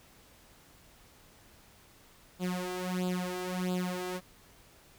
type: tone with flanger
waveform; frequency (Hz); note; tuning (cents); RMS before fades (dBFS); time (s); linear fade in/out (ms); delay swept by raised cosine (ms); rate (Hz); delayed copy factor
sawtooth; 181.7; F#3; -31; -34; 2.39-4.21; 50; 0.25 to 2.55; 1.5; +0.85
effects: pink hiss -59 dBFS RMS until 4.98 s